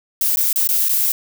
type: noise with dropouts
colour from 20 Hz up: violet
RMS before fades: -17 dBFS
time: 0.21-1.12 s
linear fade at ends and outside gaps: 2 ms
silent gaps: 0.36-0.371 / 0.529-0.559 / 0.674-0.689 / 0.886-0.892 s
effects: none